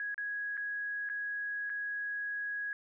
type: tone with dropouts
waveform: sine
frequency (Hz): 1661.2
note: G#6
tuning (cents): 0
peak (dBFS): -34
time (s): 0-2.73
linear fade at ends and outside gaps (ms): 1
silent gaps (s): 0.144-0.179 / 0.57-0.576 / 1.09-1.098 / 1.696-1.7
effects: none